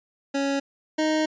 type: tone pair in turn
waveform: 25% pulse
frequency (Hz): 277.2 / 311.1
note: C#4 / D#4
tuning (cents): 0 / 0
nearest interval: major second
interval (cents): 200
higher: second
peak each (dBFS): -19 / -17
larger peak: second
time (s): 0.34-0.6 / 0.98-1.26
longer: second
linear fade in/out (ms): 10
effects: resampled to 16000 Hz